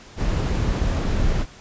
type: noise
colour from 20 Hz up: brown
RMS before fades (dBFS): -21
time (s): 0.16-1.46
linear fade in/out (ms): 50
effects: pink hiss -45 dBFS RMS until 1.6 s + resampled to 16000 Hz